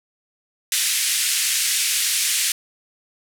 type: band-pass noise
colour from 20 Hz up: white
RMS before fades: -21 dBFS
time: 0.72-2.52 s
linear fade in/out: 2 ms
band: 1900 to 11000 Hz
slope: 24 dB/octave
effects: none